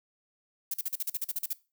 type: noise bursts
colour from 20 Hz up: violet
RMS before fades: -31 dBFS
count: 12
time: 0.71-1.532 s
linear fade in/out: 5 ms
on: 30 ms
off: 42 ms
effects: noise-tail reverb RT60 0.3 s tail -20 dB re dry